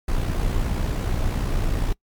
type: noise with amplitude modulation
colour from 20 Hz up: brown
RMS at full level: -20 dBFS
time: 0.08-1.93 s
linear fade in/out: 5 ms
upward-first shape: sine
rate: 60.4 Hz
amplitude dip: 50%
effects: noise-tail reverb RT60 0.1 s tail -23 dB re dry + MP3 96 kbps